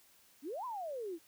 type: exponential two-way sweep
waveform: sine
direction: up then down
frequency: 250.7 to 1046.5 to 311.7 Hz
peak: -38 dBFS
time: 0.42-1.19 s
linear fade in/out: 50 ms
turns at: 0.65 s
effects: white hiss -65 dBFS RMS until 1.27 s